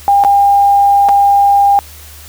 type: tone with dropouts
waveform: sine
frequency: 803 Hz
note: G5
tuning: 41 cents sharp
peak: -5 dBFS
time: 0.08-1.79 s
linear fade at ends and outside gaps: 0 ms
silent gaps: 0.238-0.248 / 1.087-1.091 s
effects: added 76 Hz sine -35 dBFS peak until 2.28 s + white hiss -36 dBFS RMS until 2.28 s